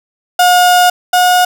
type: tone pair in turn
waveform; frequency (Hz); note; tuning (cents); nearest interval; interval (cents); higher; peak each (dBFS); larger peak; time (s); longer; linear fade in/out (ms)
35% pulse; 718 / 722.6; F5 / F#5; +48 / -41; unison; 11; second; -4 / -5; first; 0.39-0.9 / 1.13-1.45; first; 5
effects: none